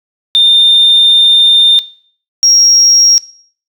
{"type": "tone pair in turn", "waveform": "sine", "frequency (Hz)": [3614, 5602], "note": ["A7", "F8"], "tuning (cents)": [46, 4], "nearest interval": "minor sixth", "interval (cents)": 758, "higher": "second", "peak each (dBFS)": -3, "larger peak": "neither", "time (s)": [[0.35, 1.79], [2.43, 3.18]], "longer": "first", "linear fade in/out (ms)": 0, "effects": ["noise-tail reverb RT60 0.5 s tail -18 dB re dry", "tanh soft clip ceiling 0 dBFS"]}